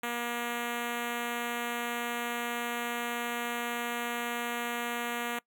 5% pulse tone with notch filter, 238.3 Hz, A#3, 38 cents sharp, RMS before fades -34 dBFS, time 0.03-5.39 s, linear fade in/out 5 ms, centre 5300 Hz, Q 1.1, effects noise-tail reverb RT60 0.1 s tail -23 dB re dry

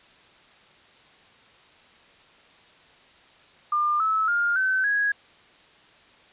sine tone with pitch steps, 1200 / 1301.1 / 1410.7 / 1529.5 / 1658.3 Hz, D6 / E6 / F6 / G6 / G#6, +37 / -23 / +17 / -43 / -3 cents, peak -20 dBFS, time 3.72-5.12 s, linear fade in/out 5 ms, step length 280 ms, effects white hiss -54 dBFS RMS until 6.32 s + resampled to 8000 Hz

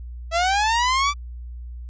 sawtooth linear sweep, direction up, 648 to 1175 Hz, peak -14 dBFS, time 0.31-1.14 s, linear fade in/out 50 ms, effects added 60 Hz sine -32 dBFS peak until 1.89 s + resampled to 16000 Hz

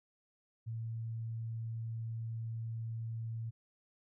sine tone, 113.6 Hz, A#2, 44 cents flat, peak -37 dBFS, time 0.66-3.51 s, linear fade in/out 20 ms, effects none

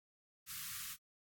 white band-stop noise, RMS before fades -45 dBFS, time 0.46-0.97 s, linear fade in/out 50 ms, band 210 to 1100 Hz, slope 96 dB/octave, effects AAC 64 kbps

